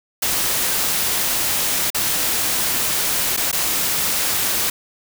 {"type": "noise with dropouts", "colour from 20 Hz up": "white", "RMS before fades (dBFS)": -20, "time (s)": [0.22, 4.7], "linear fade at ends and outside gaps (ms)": 5, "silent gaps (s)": [[1.903, 1.945], [3.366, 3.373], [3.515, 3.527]], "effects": []}